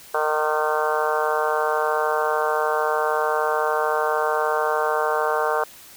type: harmonic tone with a mistuned harmonic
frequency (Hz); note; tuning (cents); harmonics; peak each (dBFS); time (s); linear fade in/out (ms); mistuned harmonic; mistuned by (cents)
153.4; D#3; -24; 3 / 4 / 5 / 6 / 7 / 8 / 9 / 10; -25 / -26 / -27 / -28 / -28 / -29 / -30 / -30; 0.14-5.64; 5; 8; -23
effects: white hiss -45 dBFS RMS until 5.96 s